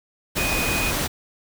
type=tone in noise; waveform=sine; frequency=2489 Hz; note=D#7; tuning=in tune; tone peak=-25 dBFS; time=0.37-0.92 s; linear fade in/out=20 ms; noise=pink; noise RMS=-24 dBFS; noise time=0.35-1.08 s; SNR=-4 dB; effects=none